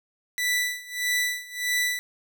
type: tone with tremolo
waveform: sawtooth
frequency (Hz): 1975.5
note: B6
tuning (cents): 0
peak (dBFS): -18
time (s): 0.38-1.99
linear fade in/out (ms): 0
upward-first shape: sine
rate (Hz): 1.6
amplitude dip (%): 90
effects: none